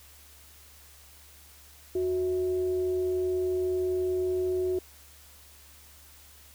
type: tone with frequency modulation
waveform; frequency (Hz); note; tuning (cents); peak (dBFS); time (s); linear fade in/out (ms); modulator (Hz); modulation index
sine; 367.6; F#4; -11; -25; 1.95-4.79; 5; 285; 0.27
effects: added 72 Hz sine -56 dBFS peak until 6.54 s + white hiss -54 dBFS RMS until 6.54 s